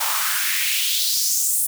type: noise with high-pass filter sweep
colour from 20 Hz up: white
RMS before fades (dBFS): -21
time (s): 0-1.67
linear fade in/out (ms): 10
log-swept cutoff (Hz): 850 to 10000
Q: 2.8
effects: none